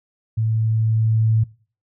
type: tone with level ramp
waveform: sine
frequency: 111 Hz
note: A2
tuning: 16 cents sharp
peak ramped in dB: -17 to -13 dBFS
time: 0.37-1.44 s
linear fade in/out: 10 ms
effects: noise-tail reverb RT60 0.4 s tail -22 dB re dry